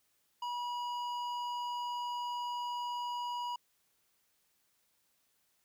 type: tone with hard clipping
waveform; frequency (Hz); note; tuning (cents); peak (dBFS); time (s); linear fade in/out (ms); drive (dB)
sine; 969; B5; -33; -37; 0.42-3.56; 5; 10
effects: white hiss -75 dBFS RMS until 5.64 s